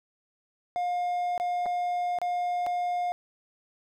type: tone with dropouts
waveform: triangle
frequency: 711 Hz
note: F5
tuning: 31 cents sharp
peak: -24 dBFS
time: 0.76-3.12 s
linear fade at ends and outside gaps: 0 ms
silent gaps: 1.378-1.399 / 1.658-1.663 / 2.187-2.216 / 2.664-2.668 s
effects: none